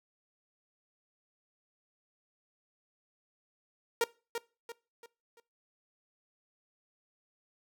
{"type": "tone with echo", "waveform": "sawtooth", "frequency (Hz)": 466.2, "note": "A#4", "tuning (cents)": 0, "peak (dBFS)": -21, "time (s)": [4.01, 4.04], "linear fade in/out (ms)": 2, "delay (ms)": 340, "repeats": 4, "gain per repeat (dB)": -8, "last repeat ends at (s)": 5.4, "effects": ["noise-tail reverb RT60 0.3 s tail -21 dB re dry"]}